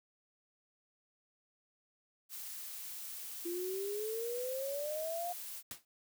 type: noise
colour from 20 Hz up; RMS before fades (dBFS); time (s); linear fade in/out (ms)
blue; -45; 2.29-5.63; 50
type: exponential sweep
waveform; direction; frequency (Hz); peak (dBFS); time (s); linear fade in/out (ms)
sine; up; 340 to 714; -36; 3.45-5.33; 10
type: noise with exponential decay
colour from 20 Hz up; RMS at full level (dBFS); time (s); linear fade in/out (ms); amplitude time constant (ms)
white; -40; 5.71-5.85; 1; 29
effects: none